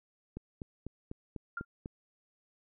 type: click train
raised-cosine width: 3 ms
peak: -27 dBFS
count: 7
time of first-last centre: 0.37-1.859 s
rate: 4.03 Hz
type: tone with exponential decay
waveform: sine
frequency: 1396.9 Hz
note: F6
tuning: in tune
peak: -31 dBFS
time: 1.57-1.65 s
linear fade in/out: 5 ms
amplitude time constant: 17 ms
effects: none